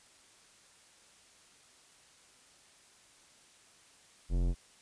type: tone with tanh clipping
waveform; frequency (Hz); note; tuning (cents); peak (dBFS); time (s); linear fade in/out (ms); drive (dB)
sine; 44; F1; +14; -29; 4.29-4.55; 50; 18
effects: white hiss -61 dBFS RMS until 4.81 s + resampled to 22050 Hz